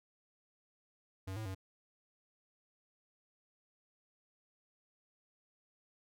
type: tone with pitch steps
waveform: square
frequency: 95.2 / 109.5 / 95 Hz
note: F#2 / A2 / F#2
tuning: +50 / -8 / +46 cents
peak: -40 dBFS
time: 1.27-1.549 s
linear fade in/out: 10 ms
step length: 93 ms
effects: none